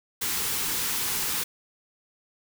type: band-stop noise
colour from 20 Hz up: white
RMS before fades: -28 dBFS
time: 0.21-1.44 s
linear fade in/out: 10 ms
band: 520 to 760 Hz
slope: 96 dB/octave
effects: none